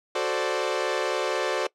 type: chord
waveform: sawtooth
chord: D dominant seventh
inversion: first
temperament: equal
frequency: 370 / 440 / 523.3 / 587.3 Hz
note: F#4 / A4 / C5 / D5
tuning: 0 / 0 / 0 / 0 cents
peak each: -26 dBFS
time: 0.15-1.67 s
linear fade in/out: 5 ms
effects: noise-tail reverb RT60 0.1 s tail -21 dB re dry + low-pass 6000 Hz 12 dB/octave